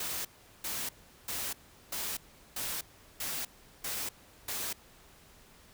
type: noise bursts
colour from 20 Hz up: white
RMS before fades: -36 dBFS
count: 8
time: 0-4.73 s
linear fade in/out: 5 ms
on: 250 ms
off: 390 ms
effects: pink hiss -58 dBFS RMS until 5.73 s